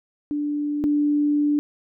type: tone pair in turn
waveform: sine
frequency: 293.6 / 293.6 Hz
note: D4 / D4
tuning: 0 / 0 cents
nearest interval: unison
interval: 0 cents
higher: neither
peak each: -22 / -17 dBFS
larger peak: second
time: 0.31-0.84 / 0.84-1.59 s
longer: second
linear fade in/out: 0 ms
effects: none